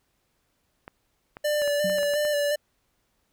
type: clicks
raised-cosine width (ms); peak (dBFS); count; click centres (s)
0.5; -24; 9; 0.879 / 1.369 / 1.619 / 1.677 / 1.898 / 1.985 / 2.031 / 2.137 / 2.251
type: tone with vibrato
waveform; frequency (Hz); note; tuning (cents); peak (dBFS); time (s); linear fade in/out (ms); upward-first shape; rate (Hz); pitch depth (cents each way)
square; 587.3; D5; 0; -23; 1.44-2.56; 10; square; 2.8; 23
type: tone with exponential decay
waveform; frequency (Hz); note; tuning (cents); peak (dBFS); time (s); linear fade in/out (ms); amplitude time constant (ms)
sine; 187; F#3; +19; -27; 1.84-2.18; 5; 72
effects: pink hiss -72 dBFS RMS until 3.32 s